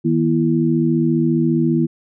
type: tone cluster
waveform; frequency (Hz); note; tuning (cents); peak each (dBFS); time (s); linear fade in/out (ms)
sine; 158.9 / 238.9 / 333.6; D#3 / A#3 / E4; +37 / +43 / +21; -18; 0.04-1.87; 20
effects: none